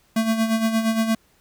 square tone with tremolo, 223.5 Hz, A3, 27 cents sharp, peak -17 dBFS, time 0.16-1.15 s, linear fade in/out 5 ms, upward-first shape sine, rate 8.6 Hz, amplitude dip 60%, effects pink hiss -60 dBFS RMS until 1.4 s

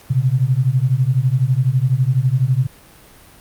sine beating tone pair, 123.47 / 135.47 Hz, B2 / C#3, 0 / -39 cents, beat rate 12 Hz, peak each -16 dBFS, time 0.1-2.67 s, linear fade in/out 10 ms, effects pink hiss -45 dBFS RMS until 3.4 s + Opus 48 kbps

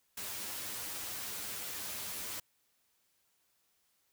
white noise with comb filter, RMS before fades -41 dBFS, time 0.17-2.4 s, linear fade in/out 5 ms, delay 9.8 ms, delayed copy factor +0.65, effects white hiss -75 dBFS RMS until 4.12 s

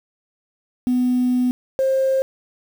sine tone pair in turn, 249.4 / 531.5 Hz, B3 / C5, +17 / +27 cents, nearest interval octave + minor second, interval 1310 cents, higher second, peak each -14 dBFS, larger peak neither, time 0.87-1.51 / 1.79-2.22 s, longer first, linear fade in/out 0 ms, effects tanh soft clip ceiling -12 dBFS + 7-bit

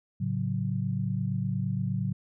sine chord, F# minor, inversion first, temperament equal, 110 / 138.59 / 185 Hz, A2 / C#3 / F#3, 0 / 0 / 0 cents, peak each -31 dBFS, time 0.2-2.13 s, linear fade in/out 10 ms, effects none

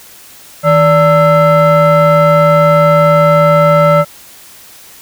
sine tone with frequency modulation, 582 Hz, D5, 16 cents flat, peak -3 dBFS, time 0.63-4.05 s, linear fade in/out 50 ms, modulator 741 Hz, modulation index 1.1, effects tanh soft clip ceiling -2 dBFS + white hiss -37 dBFS RMS until 5.01 s

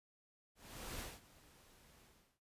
pink noise with ADSR envelope, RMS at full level -45 dBFS, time 0.55-2.4 s, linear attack 440 ms, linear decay 210 ms, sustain -20 dB, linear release 390 ms, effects resampled to 32000 Hz

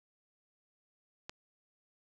click, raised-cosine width 0.2 ms, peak -24 dBFS, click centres 1.295 s, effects none

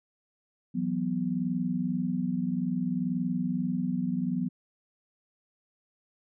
sine chord, E suspended second, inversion none, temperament just, 164.81 / 185.42 / 247.2 Hz, E3 / F#3 / B3, 0 / +4 / +2 cents, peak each -34 / -30 / -30 dBFS, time 0.74-4.49 s, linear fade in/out 20 ms, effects none

